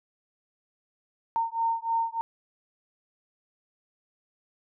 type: beating tone pair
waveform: sine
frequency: 913 / 916.3 Hz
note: A#5 / A#5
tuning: -36 / -30 cents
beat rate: 3.3 Hz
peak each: -28 dBFS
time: 1.36-2.21 s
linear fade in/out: 0 ms
effects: none